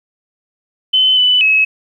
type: tone with pitch steps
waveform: sine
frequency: 3045 / 2991 / 2571 Hz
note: F#7 / F#7 / E7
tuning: +49 / +18 / -44 cents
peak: -8 dBFS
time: 0.93-1.65 s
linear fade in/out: 10 ms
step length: 240 ms
effects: 8-bit